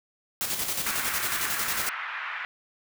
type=noise with tremolo; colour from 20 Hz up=white; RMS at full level=-28 dBFS; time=0.41-1.89 s; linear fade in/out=0 ms; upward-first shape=square; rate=11 Hz; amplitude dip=45%
type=band-pass noise; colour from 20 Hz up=pink; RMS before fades=-34 dBFS; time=0.86-2.45 s; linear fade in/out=0 ms; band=1200 to 2300 Hz; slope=24 dB/octave
effects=none